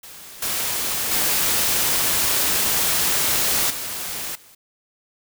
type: noise with level steps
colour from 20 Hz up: white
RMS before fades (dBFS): -40 / -24 / -20 / -29 / -49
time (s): 0.03-4.55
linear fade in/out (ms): 5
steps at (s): 0.42 / 1.11 / 3.7 / 4.35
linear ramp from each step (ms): 5
effects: none